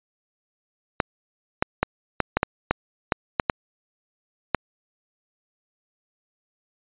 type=clicks; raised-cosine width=0.5 ms; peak=-3 dBFS; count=11; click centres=1.002 / 1.625 / 1.83 / 2.203 / 2.37 / 2.431 / 2.71 / 3.122 / 3.398 / 3.498 / 4.547 s; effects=resampled to 8000 Hz